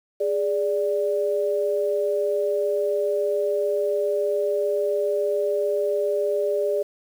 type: tone pair together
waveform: sine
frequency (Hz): 412.5 / 585.5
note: G#4 / D5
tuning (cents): -12 / -5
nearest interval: tritone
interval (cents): 607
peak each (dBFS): -23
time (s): 0.2-6.83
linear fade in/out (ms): 10
effects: 8-bit